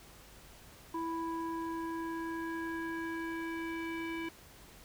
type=tone with low-pass filter sweep; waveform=square; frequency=329.6 Hz; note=E4; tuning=in tune; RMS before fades=-38 dBFS; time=0.94-4.29 s; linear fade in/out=5 ms; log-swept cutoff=1000 to 2500 Hz; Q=3.1; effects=added 50 Hz sine -64 dBFS peak until 4.84 s + pink hiss -56 dBFS RMS until 4.84 s